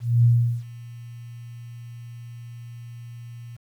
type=tone with ADSR envelope; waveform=sine; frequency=118.6 Hz; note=A#2; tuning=30 cents sharp; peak=-12 dBFS; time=0-3.57 s; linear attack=240 ms; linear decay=390 ms; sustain=-24 dB; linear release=14 ms; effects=9-bit